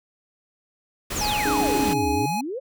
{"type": "noise", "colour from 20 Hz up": "pink", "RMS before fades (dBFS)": -29, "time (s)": [1.1, 1.94], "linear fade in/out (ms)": 10}
{"type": "exponential two-way sweep", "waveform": "sine", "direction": "down then up", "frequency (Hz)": [7760, 67.9, 566], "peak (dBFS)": -27, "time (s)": [1.15, 2.6], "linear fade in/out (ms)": 20, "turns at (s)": 2.1}
{"type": "tone", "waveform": "square", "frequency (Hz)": 838, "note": "G#5", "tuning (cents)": 15, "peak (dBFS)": -25, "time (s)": [1.21, 2.41], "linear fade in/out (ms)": 5}
{"type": "chord", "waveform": "sine", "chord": "C# suspended second", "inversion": "none", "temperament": "equal with one note detuned", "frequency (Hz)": [277.2, 306.1, 415.3], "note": ["C#4", "D#4", "G#4"], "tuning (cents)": [0, -28, 0], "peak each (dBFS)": -27, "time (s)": [1.45, 2.26], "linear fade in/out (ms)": 5}
{"effects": []}